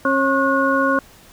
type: harmonic tone with a mistuned harmonic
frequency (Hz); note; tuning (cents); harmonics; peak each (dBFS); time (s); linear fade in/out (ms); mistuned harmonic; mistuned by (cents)
271.4; C#4; -36; 1 / 2 / 4 / 5; -20 / -20 / -20 / -20; 0.05-0.99; 2; 5; +120
effects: pink hiss -47 dBFS RMS until 1.32 s